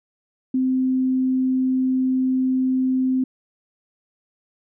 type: tone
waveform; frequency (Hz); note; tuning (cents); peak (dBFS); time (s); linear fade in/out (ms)
sine; 259; C4; -17; -17; 0.54-3.24; 5
effects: none